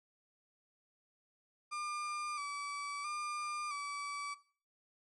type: tone with vibrato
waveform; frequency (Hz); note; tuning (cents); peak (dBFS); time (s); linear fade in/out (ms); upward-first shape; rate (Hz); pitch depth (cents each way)
35% pulse; 1174.7; D6; 0; -36; 1.71-4.35; 20; square; 0.75; 38
effects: noise-tail reverb RT60 0.5 s tail -20 dB re dry + MP3 48 kbps